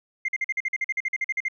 sine tone bursts, 2098 Hz, C7, 4 cents sharp, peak -21 dBFS, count 16, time 0.25-1.484 s, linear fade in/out 5 ms, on 34 ms, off 46 ms, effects tanh soft clip ceiling -19 dBFS

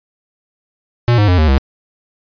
square tone with pitch steps, 120 / 103.86 / 89.9 / 77.81 / 67.35 Hz, B2 / G#2 / F#2 / D#2 / C#2, -49 / +1 / -49 / +1 / -49 cents, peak -9 dBFS, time 1.08-1.58 s, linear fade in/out 0 ms, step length 100 ms, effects resampled to 11025 Hz

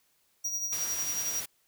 square tone with tremolo, 5750 Hz, F8, 50 cents sharp, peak -29 dBFS, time 0.44-1.41 s, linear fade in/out 10 ms, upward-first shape sine, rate 11 Hz, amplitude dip 50%
white noise, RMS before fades -38 dBFS, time 0.72-1.46 s, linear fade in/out 10 ms
effects white hiss -70 dBFS RMS until 1.67 s

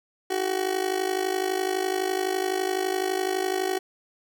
30% pulse tone with amplitude modulation, 376.1 Hz, F#4, 28 cents sharp, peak -18 dBFS, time 0.3-3.79 s, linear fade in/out 10 ms, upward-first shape sine, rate 51.9 Hz, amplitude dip 80%, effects none

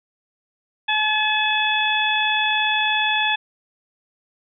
harmonic tone, 857 Hz, A5, 46 cents flat, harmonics 1 / 2 / 3 / 4, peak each -23 / -23 / -23 / -23 dBFS, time 0.88-3.36 s, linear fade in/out 10 ms, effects none

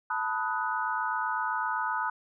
sine chord, B dominant seventh, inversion third, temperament equal with one note detuned, 880 / 987.8 / 1258.2 / 1480 Hz, A5 / B5 / D#6 / F#6, 0 / 0 / +19 / 0 cents, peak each -33 dBFS, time 0.1-2.1 s, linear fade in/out 5 ms, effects none

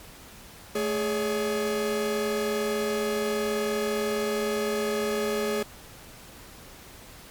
45% pulse tone cluster, 218.4 / 416.9 / 569 Hz, A3 / G#4 / C#5, -13 / +7 / +45 cents, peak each -32 / -27 / -32 dBFS, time 0.75-5.63 s, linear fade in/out 5 ms, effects pink hiss -47 dBFS RMS until 7.3 s + MP3 96 kbps

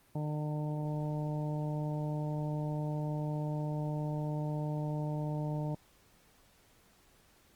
harmonic tone, 150.7 Hz, D3, 45 cents sharp, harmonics 1 / 2 / 3 / 4 / 5 / 6, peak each -33 / -41 / -47 / -43 / -50 / -47 dBFS, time 0.15-5.75 s, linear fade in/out 5 ms, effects pink hiss -65 dBFS RMS until 7.55 s + Opus 32 kbps

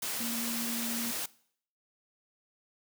sine tone in noise, 233.1 Hz, A#3, in tune, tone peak -35 dBFS, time 0.2-1.11 s, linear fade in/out 5 ms, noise white, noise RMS -35 dBFS, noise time 0.02-1.26 s, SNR -3 dB, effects noise-tail reverb RT60 0.6 s tail -21 dB re dry + high-pass 150 Hz 12 dB/octave

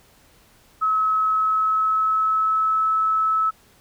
sine tone with pitch glide, 1287 to 1301.2 Hz, E6 to E6, -42 to -23 cents, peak -17 dBFS, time 0.81-3.51 s, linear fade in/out 20 ms, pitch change +19 cents, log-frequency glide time 1.23-2.85 s, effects pink hiss -55 dBFS RMS until 3.8 s

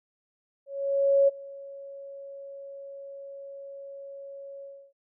sine tone with ADSR envelope, 554.4 Hz, C#5, in tune, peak -16 dBFS, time 0.66-4.93 s, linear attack 620 ms, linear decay 18 ms, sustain -23 dB, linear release 300 ms, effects none

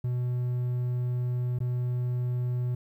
triangle tone with dropouts, 123.6 Hz, B2, 2 cents sharp, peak -24 dBFS, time 0.04-2.75 s, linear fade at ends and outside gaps 5 ms, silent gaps 1.588-1.603 s, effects 11-bit

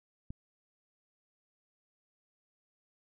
click, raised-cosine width 5 ms, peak -29 dBFS, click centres 0.305 s, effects none

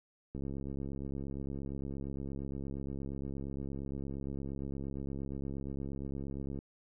click train, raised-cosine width 3 ms, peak -28 dBFS, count 429, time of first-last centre 0.35-6.589 s, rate 68.6 Hz, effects none

